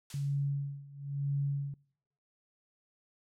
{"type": "noise with exponential decay", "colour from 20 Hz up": "blue", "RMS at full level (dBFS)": -40, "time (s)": [0.1, 0.5], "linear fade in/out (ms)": 2, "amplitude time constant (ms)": 86}
{"type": "tone with tremolo", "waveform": "sine", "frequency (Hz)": 140.8, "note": "C#3", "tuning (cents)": 27, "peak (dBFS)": -28, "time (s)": [0.14, 1.74], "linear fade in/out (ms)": 2, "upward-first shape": "sine", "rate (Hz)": 1, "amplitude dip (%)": 90}
{"effects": ["noise-tail reverb RT60 0.7 s tail -25 dB re dry", "low-pass 7000 Hz 12 dB/octave"]}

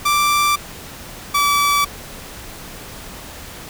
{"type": "tone pair in turn", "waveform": "sawtooth", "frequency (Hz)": [1174.7, 1153.2], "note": ["D6", "D6"], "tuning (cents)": [0, -32], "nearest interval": "unison", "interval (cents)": 32, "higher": "first", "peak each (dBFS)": -10, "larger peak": "neither", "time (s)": [[0.05, 0.56], [1.34, 1.85]], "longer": "neither", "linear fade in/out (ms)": 10, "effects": ["pink hiss -35 dBFS RMS until 3.69 s"]}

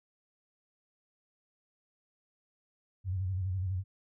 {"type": "tone with vibrato", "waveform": "sine", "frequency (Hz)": 93.4, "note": "F#2", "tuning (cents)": 17, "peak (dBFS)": -30, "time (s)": [3.04, 3.84], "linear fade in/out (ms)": 50, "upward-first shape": "square", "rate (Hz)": 12, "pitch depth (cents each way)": 63, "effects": []}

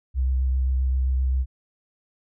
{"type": "tone with vibrato", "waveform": "sine", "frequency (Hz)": 64.8, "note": "C2", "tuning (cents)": -16, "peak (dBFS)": -19, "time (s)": [0.14, 1.46], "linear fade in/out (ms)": 50, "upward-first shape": "sine", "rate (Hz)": 7.6, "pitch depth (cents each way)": 20, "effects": []}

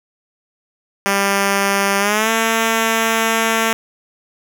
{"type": "tone with pitch glide", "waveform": "5% pulse", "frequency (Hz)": [198.2, 225.1], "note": ["G3", "A3"], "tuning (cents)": [19, 40], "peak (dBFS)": -3, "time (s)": [1.06, 3.73], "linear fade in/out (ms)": 0, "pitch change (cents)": 221, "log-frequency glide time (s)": [1.99, 2.3], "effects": []}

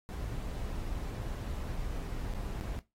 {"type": "noise with dropouts", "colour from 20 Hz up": "brown", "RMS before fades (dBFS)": -37, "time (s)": [0.09, 2.79], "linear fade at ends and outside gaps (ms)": 0, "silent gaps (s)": [[2.337, 2.346], [2.6, 2.61]], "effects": ["noise-tail reverb RT60 0.2 s tail -17 dB re dry", "AAC 48 kbps"]}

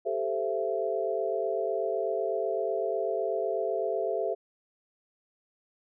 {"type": "chord", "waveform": "sine", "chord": "A minor seventh", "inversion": "third", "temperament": "equal with one note detuned", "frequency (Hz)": [392, 440, 523.3, 669.6], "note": ["G4", "A4", "C5", "E5"], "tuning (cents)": [0, 0, 0, 27], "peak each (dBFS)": [-33, -32, -34, -31], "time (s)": [0.05, 4.35], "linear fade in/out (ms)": 20, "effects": []}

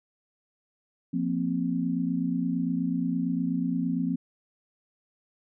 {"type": "chord", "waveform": "sine", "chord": "F suspended fourth", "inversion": "none", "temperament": "equal", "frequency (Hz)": [174.61, 233.1, 261.6], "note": ["F3", "Bb3", "C4"], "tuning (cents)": [0, 0, 0], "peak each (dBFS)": [-29, -31, -28], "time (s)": [1.13, 4.16], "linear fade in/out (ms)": 10, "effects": []}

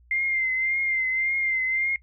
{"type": "tone with vibrato", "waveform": "sine", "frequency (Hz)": 2093, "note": "C7", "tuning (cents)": 0, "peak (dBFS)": -22, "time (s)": [0.11, 1.96], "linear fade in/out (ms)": 2, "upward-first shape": "triangle", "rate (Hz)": 1.8, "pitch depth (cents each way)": 46, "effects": ["noise-tail reverb RT60 0.1 s tail -20 dB re dry", "added 60 Hz sine -53 dBFS peak until 2.02 s"]}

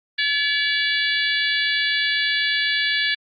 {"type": "harmonic tone", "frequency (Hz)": 572, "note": "D5", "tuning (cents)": -46, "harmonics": [3, 4, 5, 6, 7, 8], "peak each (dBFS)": [-22, -26, -29, -25, -28, -31], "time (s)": [0.18, 3.15], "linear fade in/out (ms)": 10, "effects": ["Opus 48 kbps"]}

